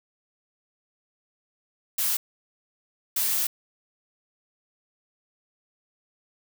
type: noise bursts at uneven times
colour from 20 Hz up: blue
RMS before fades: -25 dBFS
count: 2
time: 1.98-2.17 / 3.16-3.47 s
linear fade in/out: 5 ms
effects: none